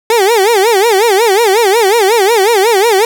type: tone with vibrato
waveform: 30% pulse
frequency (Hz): 423.6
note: G#4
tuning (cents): +34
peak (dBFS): -4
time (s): 0.1-3.05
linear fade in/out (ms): 2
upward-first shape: sine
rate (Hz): 5.5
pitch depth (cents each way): 210
effects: 7-bit